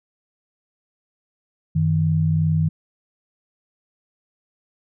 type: tone pair together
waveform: sine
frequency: 95.13 / 157.8 Hz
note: F#2 / D#3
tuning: +49 / +25 cents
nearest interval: major sixth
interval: 876 cents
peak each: -22 / -17 dBFS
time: 1.75-2.69 s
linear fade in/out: 10 ms
effects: none